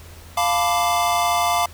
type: chord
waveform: square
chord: B half-diminished seventh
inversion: second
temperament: equal with one note detuned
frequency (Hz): 698.5 / 880 / 995.8 / 1174.7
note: F5 / A5 / B5 / D6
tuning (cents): 0 / 0 / +14 / 0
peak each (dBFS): -21 / -26 / -26 / -24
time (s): 0.37-1.66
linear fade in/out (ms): 5
effects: added 83 Hz sine -41 dBFS peak until 1.73 s + pink hiss -45 dBFS RMS until 1.73 s